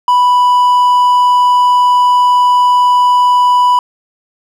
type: tone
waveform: triangle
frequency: 987.8 Hz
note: B5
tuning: in tune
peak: -4 dBFS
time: 0.08-3.79 s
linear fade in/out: 2 ms
effects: none